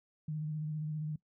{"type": "tone with vibrato", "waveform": "sine", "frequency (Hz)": 153.4, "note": "D#3", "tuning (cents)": -24, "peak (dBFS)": -34, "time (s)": [0.28, 1.16], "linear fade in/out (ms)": 5, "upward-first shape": "square", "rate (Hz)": 15, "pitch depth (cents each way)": 25, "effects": ["noise-tail reverb RT60 0.1 s tail -21 dB re dry"]}